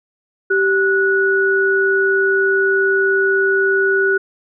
sine tone pair together, 388.8 / 1467.9 Hz, G4 / F#6, -14 / -14 cents, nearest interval octave + major seventh, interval 2300 cents, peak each -15 dBFS, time 0.5-4.18 s, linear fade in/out 10 ms, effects none

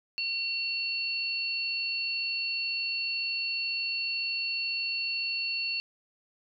sine tone pair together, 2733 / 4435 Hz, F7 / C#8, -38 / 0 cents, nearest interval minor sixth, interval 838 cents, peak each -31 / -32 dBFS, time 0.18-5.8 s, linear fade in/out 0 ms, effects none

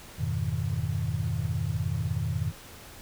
sine chord, F half-diminished seventh, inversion none, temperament equal, 87.31 / 103.83 / 123.47 / 155.56 Hz, F2 / Ab2 / Cb3 / Eb3, 0 / 0 / 0 / 0 cents, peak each -32 dBFS, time 0.18-2.52 s, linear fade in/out 20 ms, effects pink hiss -47 dBFS RMS until 3.01 s

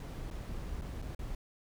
brown noise with dropouts, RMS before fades -40 dBFS, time 0-1.35 s, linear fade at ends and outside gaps 2 ms, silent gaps 0.303-0.31 / 0.813-0.819 / 1.018-1.023 / 1.149-1.191 s, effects none

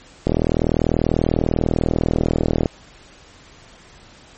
click train, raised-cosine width 2 ms, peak -3 dBFS, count 97, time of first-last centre 0.27-2.658 s, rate 40.2 Hz, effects pink hiss -46 dBFS RMS until 4.37 s + MP3 32 kbps

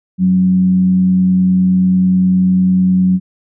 sine tone with frequency modulation, 185 Hz, F#3, in tune, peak -8 dBFS, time 0.18-3.2 s, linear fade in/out 50 ms, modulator 89.4 Hz, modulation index 0.2, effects none

